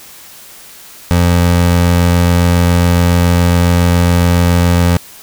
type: tone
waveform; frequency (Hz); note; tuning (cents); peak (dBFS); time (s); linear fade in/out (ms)
25% pulse; 87.2; F2; -2; -4; 1.11-4.97; 0
effects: white hiss -36 dBFS RMS until 5.22 s